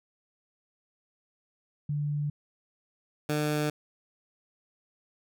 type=tone pair in turn; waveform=sine / 15% pulse; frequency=146.83 / 150.26 Hz; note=D3 / D3; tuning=0 / +40 cents; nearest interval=unison; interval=40 cents; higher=second; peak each=-27 / -20 dBFS; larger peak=second; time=1.89-2.3 / 3.29-3.7 s; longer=neither; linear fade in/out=5 ms; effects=none